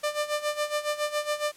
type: tone with tremolo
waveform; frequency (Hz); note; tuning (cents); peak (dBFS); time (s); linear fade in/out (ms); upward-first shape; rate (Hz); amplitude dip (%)
sawtooth; 596; D5; +25; -20; 0.03-1.52; 10; sine; 7.2; 80
effects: white hiss -53 dBFS RMS until 1.56 s + low-pass 11000 Hz 12 dB/octave